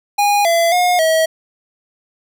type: tone with pitch steps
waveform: square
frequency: 819 / 675 / 717 / 642 Hz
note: G#5 / E5 / F5 / E5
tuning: -24 / +41 / +45 / -46 cents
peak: -12 dBFS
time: 0.18-1.26 s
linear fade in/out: 10 ms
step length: 270 ms
effects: none